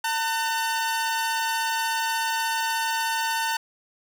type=tone pair together; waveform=sawtooth; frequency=903.3 / 1500 Hz; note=A5 / F#6; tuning=+45 / +23 cents; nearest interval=major sixth; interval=878 cents; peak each=-21 / -26 dBFS; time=0.04-3.57 s; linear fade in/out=5 ms; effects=none